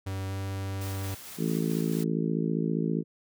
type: tone with pitch glide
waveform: 45% pulse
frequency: 96.1 to 96.94 Hz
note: G2 to G2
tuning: -34 to -19 cents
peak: -31 dBFS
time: 0.06-1.15 s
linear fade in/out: 10 ms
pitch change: +15 cents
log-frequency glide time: 0.28-0.33 s
type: noise with tremolo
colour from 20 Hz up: white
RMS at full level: -43 dBFS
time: 0.81-2.04 s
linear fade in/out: 5 ms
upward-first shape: square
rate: 4.5 Hz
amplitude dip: 25%
type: harmonic tone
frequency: 55 Hz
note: A1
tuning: in tune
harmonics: 3 / 4 / 5 / 6 / 7 / 8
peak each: -29 / -31 / -33 / -35 / -36 / -37 dBFS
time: 1.37-3.04 s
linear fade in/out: 50 ms
effects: none